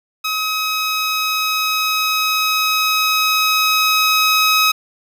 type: tone with level ramp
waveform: 15% pulse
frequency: 1271 Hz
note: D#6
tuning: 36 cents sharp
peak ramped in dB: -12 to -5 dBFS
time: 0.24-4.72 s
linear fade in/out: 10 ms
effects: none